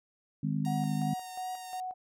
harmonic tone, 51.4 Hz, G#1, 17 cents flat, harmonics 3 / 4 / 5, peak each -31 / -33 / -35 dBFS, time 0.43-1.14 s, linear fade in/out 5 ms
5% pulse tone with vibrato, 932.3 Hz, A#5, in tune, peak -34 dBFS, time 0.65-1.8 s, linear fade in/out 0 ms, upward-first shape triangle, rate 2.6 Hz, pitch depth 35 cents each way
sine tone with tremolo, 740 Hz, F#5, in tune, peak -34 dBFS, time 0.66-1.94 s, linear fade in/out 10 ms, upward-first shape square, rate 2.8 Hz, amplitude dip 60%
effects none

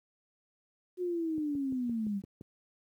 sine linear sweep, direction down, 366.8 to 191.4 Hz, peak -30 dBFS, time 0.97-2.22 s, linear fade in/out 50 ms
click train, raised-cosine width 3 ms, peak -31 dBFS, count 7, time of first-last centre 1.38-2.411 s, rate 5.82 Hz
effects high-pass 100 Hz 12 dB/octave + 11-bit

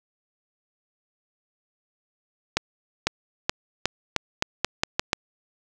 accelerating click train, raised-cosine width 0.2 ms, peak -3 dBFS, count 10, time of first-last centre 2.57-5.131 s, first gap 500 ms, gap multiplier 0.85, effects none

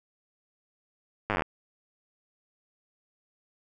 slowing click train, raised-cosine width 0.5 ms, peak -12 dBFS, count 12, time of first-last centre 1.3-1.421 s, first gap 9 ms, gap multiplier 1.04, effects none

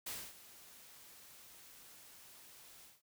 white noise with ADSR envelope, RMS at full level -42 dBFS, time 0.06-3.02 s, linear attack 9 ms, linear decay 260 ms, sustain -16 dB, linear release 180 ms, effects none

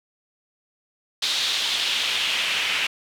pink noise with band-pass filter sweep, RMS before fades -24 dBFS, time 1.22-2.87 s, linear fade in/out 5 ms, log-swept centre 3900 to 2600 Hz, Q 2.7, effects none

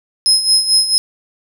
35% pulse tone with tremolo, 5130 Hz, E8, 48 cents flat, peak -5 dBFS, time 0.26-0.98 s, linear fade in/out 0 ms, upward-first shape sine, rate 4.5 Hz, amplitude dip 70%, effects none

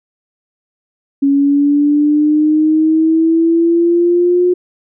sine exponential sweep, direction up, 277.2 to 360.3 Hz, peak -8 dBFS, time 1.22-4.54 s, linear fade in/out 10 ms, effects none

